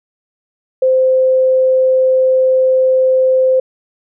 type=tone; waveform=sine; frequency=519 Hz; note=C5; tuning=14 cents flat; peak=-8 dBFS; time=0.82-3.6 s; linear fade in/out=5 ms; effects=none